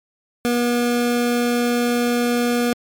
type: tone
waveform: 25% pulse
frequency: 240.7 Hz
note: B3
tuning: 44 cents flat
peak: -13 dBFS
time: 0.45-2.73 s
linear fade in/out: 0 ms
effects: MP3 96 kbps